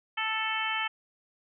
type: harmonic tone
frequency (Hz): 440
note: A4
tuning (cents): 0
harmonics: 2 / 3 / 4 / 5 / 6 / 7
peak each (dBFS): -35 / -35 / -35 / -35 / -35 / -35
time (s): 0.17-0.88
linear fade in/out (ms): 10
effects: none